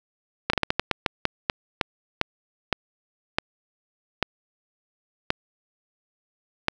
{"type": "slowing click train", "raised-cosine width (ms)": 0.3, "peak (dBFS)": -4, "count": 17, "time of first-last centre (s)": [0.5, 6.684], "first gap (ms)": 34, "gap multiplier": 1.28, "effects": []}